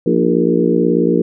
harmonic tone with a mistuned harmonic, 58.27 Hz, A#1, in tune, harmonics 3 / 4 / 5 / 6 / 7 / 8, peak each -18 / -18 / -18 / -18 / -18 / -18 dBFS, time 0.06-1.22 s, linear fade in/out 5 ms, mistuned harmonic 5, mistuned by +58 cents, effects none

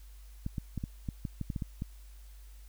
clicks, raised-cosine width 5 ms, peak -22 dBFS, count 11, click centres 0.464 / 0.582 / 0.777 / 0.839 / 1.088 / 1.252 / 1.413 / 1.502 / 1.562 / 1.622 / 1.821 s, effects added 50 Hz sine -48 dBFS peak until 2.68 s + white hiss -63 dBFS RMS until 2.68 s

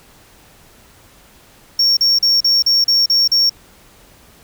triangle tone bursts, 5510 Hz, F8, 24 cents flat, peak -9 dBFS, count 8, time 1.79-3.496 s, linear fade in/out 5 ms, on 180 ms, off 38 ms, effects pink hiss -47 dBFS RMS until 4.43 s

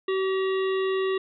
harmonic tone with a mistuned harmonic, 381.6 Hz, G4, 47 cents flat, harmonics 1 / 3 / 5 / 7 / 9 / 10, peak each -23 / -34 / -36 / -39 / -44 / -44 dBFS, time 0.08-1.18 s, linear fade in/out 5 ms, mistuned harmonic 7, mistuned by +72 cents, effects none

